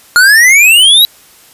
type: exponential sweep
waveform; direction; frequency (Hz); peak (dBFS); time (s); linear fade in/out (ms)
square; up; 1410 to 3949; -3; 0.16-1.05; 0
effects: white hiss -41 dBFS RMS until 1.53 s + resampled to 32000 Hz